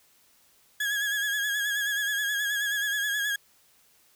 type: tone with vibrato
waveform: 35% pulse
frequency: 1665 Hz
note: G#6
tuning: 4 cents sharp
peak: -24 dBFS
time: 0.8-3.36 s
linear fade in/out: 5 ms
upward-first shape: sine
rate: 9.4 Hz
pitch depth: 49 cents each way
effects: white hiss -62 dBFS RMS until 4.15 s